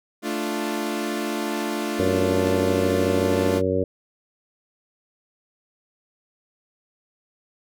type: chord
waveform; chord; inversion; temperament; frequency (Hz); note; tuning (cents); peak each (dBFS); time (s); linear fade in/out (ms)
sawtooth; D minor; second; equal; 220 / 293.7 / 349.2; A3 / D4 / F4; 0 / 0 / 0; -25; 0.22-3.62; 50
type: harmonic tone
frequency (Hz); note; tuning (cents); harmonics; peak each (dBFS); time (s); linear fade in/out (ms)
93.6; F#2; +20; 1 / 2 / 3 / 4 / 5 / 6; -28 / -30 / -27 / -27 / -24 / -26; 1.99-3.84; 5
effects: none